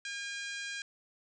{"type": "harmonic tone", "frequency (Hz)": 809, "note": "G#5", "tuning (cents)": -46, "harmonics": [2, 3, 4, 5, 6, 7, 8, 9, 10], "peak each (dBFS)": [-40, -44, -46, -48, -50, -51, -52, -53, -54], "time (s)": [0.05, 0.82], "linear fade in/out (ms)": 2, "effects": []}